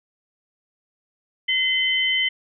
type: tone pair together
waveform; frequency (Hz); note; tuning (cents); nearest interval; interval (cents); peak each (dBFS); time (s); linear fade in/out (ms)
sine; 2047 / 3067; C7 / G7; -38 / -38; perfect fifth; 700; -21; 1.48-2.29; 10
effects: none